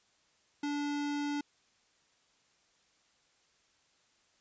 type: tone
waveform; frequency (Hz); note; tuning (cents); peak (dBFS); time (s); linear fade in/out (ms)
square; 290; D4; -22; -33; 0.63-1.41; 5
effects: white hiss -70 dBFS RMS until 4.4 s + resampled to 16000 Hz